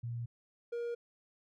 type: tone pair in turn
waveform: sine / triangle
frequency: 118.2 / 472.8 Hz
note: A#2 / A#4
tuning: +24 / +24 cents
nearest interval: 2 octaves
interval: 2400 cents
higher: second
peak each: -36 / -33 dBFS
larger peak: second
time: 0.03-0.26 / 0.72-0.95 s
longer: neither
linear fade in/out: 10 ms
effects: none